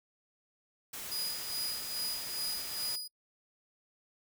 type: noise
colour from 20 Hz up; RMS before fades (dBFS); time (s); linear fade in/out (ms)
white; -42; 0.93-2.96; 5
type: tone with tremolo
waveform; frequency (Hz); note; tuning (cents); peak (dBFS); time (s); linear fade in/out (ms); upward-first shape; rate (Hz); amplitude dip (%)
sawtooth; 4932; D#8; -16; -30; 1.11-3.08; 10; sine; 2.4; 65
effects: noise-tail reverb RT60 0.1 s tail -26 dB re dry